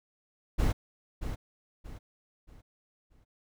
brown noise with echo, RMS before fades -25 dBFS, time 0.58-0.73 s, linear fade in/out 20 ms, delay 630 ms, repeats 4, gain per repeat -9 dB, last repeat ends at 3.25 s, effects none

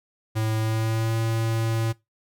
square tone with pitch glide, 110 to 113.09 Hz, A2 to A2, 0 to +48 cents, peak -23 dBFS, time 0.35-1.93 s, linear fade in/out 20 ms, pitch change +48 cents, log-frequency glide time 0.58-1.14 s, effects noise-tail reverb RT60 0.2 s tail -21 dB re dry

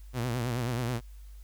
sawtooth tone with vibrato, 121.3 Hz, B2, 31 cents flat, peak -25 dBFS, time 0.13-1.01 s, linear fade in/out 50 ms, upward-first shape triangle, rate 9.3 Hz, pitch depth 120 cents each way, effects added 50 Hz sine -44 dBFS peak until 1.43 s + white hiss -64 dBFS RMS until 1.43 s

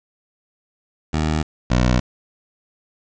15% pulse tone pair in turn, 77.7 / 61.67 Hz, D#2 / B1, -2 / -2 cents, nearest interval major third, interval 400 cents, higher first, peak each -12 / -8 dBFS, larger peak second, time 1.13-1.43 / 1.7-2 s, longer neither, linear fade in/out 10 ms, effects resampled to 16000 Hz + 7-bit

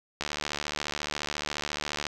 click train, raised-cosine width 0.2 ms, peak -13 dBFS, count 139, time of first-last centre 0.21-2.067 s, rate 74.3 Hz, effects none

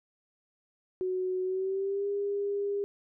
sine tone with pitch glide, 370 to 403.5 Hz, F#4 to G#4, 0 to -50 cents, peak -28 dBFS, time 1.01-2.84 s, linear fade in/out 0 ms, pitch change +150 cents, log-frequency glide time 1.43-2.07 s, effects none

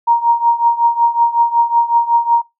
sine tone with tremolo, 937 Hz, A#5, 9 cents sharp, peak -6 dBFS, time 0.07-2.42 s, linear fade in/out 10 ms, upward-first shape triangle, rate 5.4 Hz, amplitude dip 90%, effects noise-tail reverb RT60 0.2 s tail -21 dB re dry

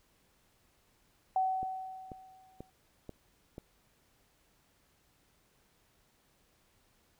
sine tone with exponential decay, 755 Hz, F#5, 35 cents sharp, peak -25 dBFS, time 1.36-2.7 s, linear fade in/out 2 ms, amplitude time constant 290 ms
click train, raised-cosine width 2 ms, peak -30 dBFS, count 5, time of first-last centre 1.63-3.581 s, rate 2.05 Hz
effects pink hiss -70 dBFS RMS until 7.19 s

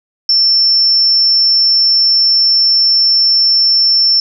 sine tone, 5380 Hz, E8, 34 cents sharp, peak -7 dBFS, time 0.29-4.2 s, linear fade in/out 2 ms, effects none

